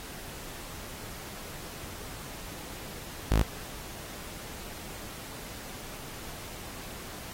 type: tone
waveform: sawtooth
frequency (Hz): 53.3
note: G#1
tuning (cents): +46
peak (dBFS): -17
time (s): 3.31-3.43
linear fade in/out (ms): 5
effects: pink hiss -43 dBFS RMS until 7.33 s + AAC 48 kbps